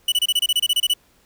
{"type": "tone bursts", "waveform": "45% pulse", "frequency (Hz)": 2960, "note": "F#7", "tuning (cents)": 0, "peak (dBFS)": -15, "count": 13, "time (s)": [0.08, 0.937], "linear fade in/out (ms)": 5, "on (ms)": 41, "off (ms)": 27, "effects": ["pink hiss -58 dBFS RMS until 1.25 s"]}